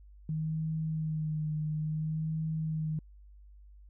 sine tone with vibrato, 156.2 Hz, D#3, 7 cents sharp, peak -30 dBFS, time 0.29-2.99 s, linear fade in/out 2 ms, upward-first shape sine, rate 0.58 Hz, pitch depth 29 cents each way, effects added 50 Hz sine -51 dBFS peak until 3.89 s

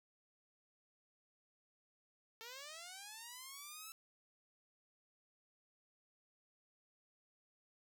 5% pulse linear sweep, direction up, 442.6 to 1328 Hz, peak -38 dBFS, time 2.41-3.92 s, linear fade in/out 0 ms, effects none

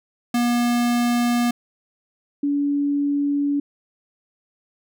square / sine tone pair in turn, 240 / 285.8 Hz, B3 / D4, -49 / -47 cents, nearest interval minor third, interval 302 cents, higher second, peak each -18 dBFS, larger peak neither, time 0.34-1.51 / 2.43-3.6 s, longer neither, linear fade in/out 5 ms, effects none

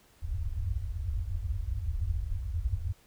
white low-pass noise, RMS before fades -32 dBFS, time 0.22-2.93 s, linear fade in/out 20 ms, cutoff 100 Hz, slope 96 dB/octave, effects pink hiss -62 dBFS RMS until 3.06 s

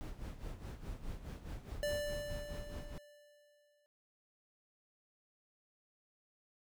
brown noise with tremolo, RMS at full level -42 dBFS, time 0.01-2.98 s, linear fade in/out 0 ms, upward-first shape sine, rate 4.8 Hz, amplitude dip 70%
square tone with exponential decay, 587.3 Hz, D5, in tune, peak -34 dBFS, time 1.83-3.86 s, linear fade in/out 0 ms, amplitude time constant 440 ms
effects none

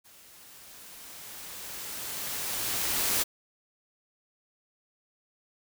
white noise with level ramp, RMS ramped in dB -55 to -26 dBFS, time 0.04-3.24 s, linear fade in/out 20 ms, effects none

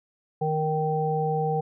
harmonic tone, 155.56 Hz, D#3, in tune, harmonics 1 / 3 / 5, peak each -27 / -27 / -27 dBFS, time 0.41-1.61 s, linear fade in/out 10 ms, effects none

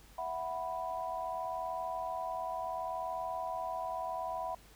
sine chord, E suspended second, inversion none, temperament equal, 659.3 / 740 / 987.8 Hz, E5 / F#5 / B5, 0 / 0 / 0 cents, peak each -40 / -39 / -39 dBFS, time 0.18-4.55 s, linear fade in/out 5 ms, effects added 50 Hz sine -61 dBFS peak until 4.75 s + pink hiss -60 dBFS RMS until 4.75 s

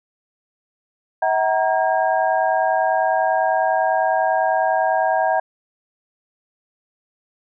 sine tone cluster, 645 / 755 / 939 / 1618 Hz, E5 / F#5 / A#5 / G#6, -38 / +35 / +12 / -46 cents, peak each -20 / -19 / -23 / -26 dBFS, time 1.22-5.4 s, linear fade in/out 5 ms, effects none

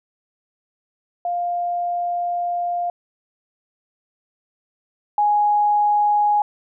sine tone pair in turn, 701 / 831.2 Hz, F5 / G#5, +6 / +1 cents, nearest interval minor third, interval 295 cents, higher second, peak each -20 / -14 dBFS, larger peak second, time 1.25-2.9 / 5.18-6.42 s, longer first, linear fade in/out 2 ms, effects none

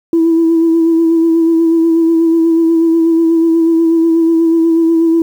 sine tone with vibrato, 329.6 Hz, E4, in tune, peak -6 dBFS, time 0.13-5.22 s, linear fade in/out 2 ms, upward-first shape sine, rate 8.2 Hz, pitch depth 25 cents each way, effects tanh soft clip ceiling -3 dBFS + 7-bit

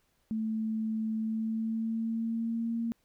sine tone with pitch glide, 220 to 230.7 Hz, A3 to A#3, 0 to -18 cents, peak -29 dBFS, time 0.31-2.92 s, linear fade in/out 0 ms, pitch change +82 cents, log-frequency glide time 1.16-2.77 s, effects pink hiss -73 dBFS RMS until 3.04 s

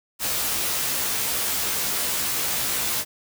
white noise with comb filter, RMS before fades -25 dBFS, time 0.19-3.05 s, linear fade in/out 50 ms, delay 15 ms, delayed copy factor +0.9, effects none

